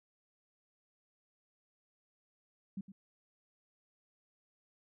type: tone with echo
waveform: sine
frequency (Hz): 194.6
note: G3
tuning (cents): -12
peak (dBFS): -37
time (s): 2.77-2.81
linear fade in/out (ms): 5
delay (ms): 110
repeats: 1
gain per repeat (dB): -12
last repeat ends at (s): 2.92
effects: none